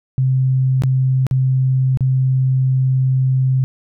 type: tone with dropouts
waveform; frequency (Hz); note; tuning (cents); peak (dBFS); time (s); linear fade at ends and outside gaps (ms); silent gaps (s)
sine; 130.81; C3; 0; -12; 0.18-3.64; 0; 0.821-0.836 / 1.267-1.311 / 1.973-2.007
effects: none